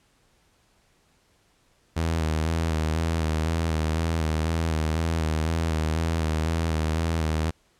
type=tone with vibrato; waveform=sawtooth; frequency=80.3 Hz; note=E2; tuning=45 cents flat; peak=-19 dBFS; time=1.96-7.51 s; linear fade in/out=10 ms; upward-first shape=square; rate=2 Hz; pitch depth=37 cents each way; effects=pink hiss -64 dBFS RMS until 7.79 s + low-pass 10000 Hz 12 dB/octave